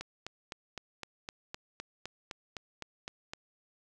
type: click train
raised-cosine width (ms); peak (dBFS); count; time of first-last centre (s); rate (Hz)
0.2; -22; 14; 0.01-3.335; 3.91
effects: none